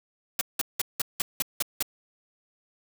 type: noise bursts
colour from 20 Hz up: white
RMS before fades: -26 dBFS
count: 8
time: 0.39-1.826 s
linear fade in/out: 2 ms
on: 22 ms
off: 180 ms
effects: none